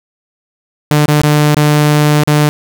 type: tone with dropouts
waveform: sawtooth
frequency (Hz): 149.2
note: D3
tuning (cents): +28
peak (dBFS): -3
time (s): 0.91-2.49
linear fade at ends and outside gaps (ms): 0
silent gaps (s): 1.059-1.082 / 1.215-1.235 / 1.546-1.568 / 2.235-2.275
effects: none